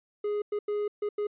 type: tone bursts at uneven times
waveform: triangle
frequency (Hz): 415.3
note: G#4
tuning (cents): 0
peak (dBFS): -25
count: 5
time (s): 0.24-0.42 / 0.52-0.59 / 0.68-0.88 / 1.02-1.09 / 1.18-1.27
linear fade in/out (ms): 5
effects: resampled to 8000 Hz